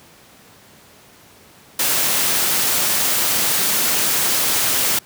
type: noise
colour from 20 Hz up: white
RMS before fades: -18 dBFS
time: 1.79-4.99 s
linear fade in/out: 5 ms
effects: pink hiss -47 dBFS RMS until 5.05 s + high-pass 100 Hz 12 dB/octave